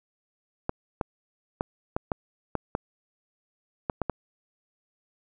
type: clicks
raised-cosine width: 1 ms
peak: -12 dBFS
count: 10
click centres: 0.694 / 1.012 / 1.609 / 1.965 / 2.118 / 2.553 / 2.751 / 3.898 / 4.017 / 4.097 s
effects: none